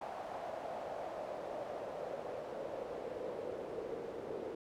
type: noise with band-pass filter sweep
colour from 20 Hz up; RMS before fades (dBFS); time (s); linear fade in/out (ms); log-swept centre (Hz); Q
pink; -43; 0.01-4.55; 5; 710 to 440; 4.1
effects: none